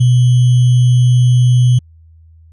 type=tone with sample-and-hold; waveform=sine; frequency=123.9 Hz; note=B2; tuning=6 cents sharp; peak=-6 dBFS; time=0-1.79 s; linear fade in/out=10 ms; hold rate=3150 Hz; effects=added 81 Hz sine -40 dBFS peak until 2.52 s + resampled to 24000 Hz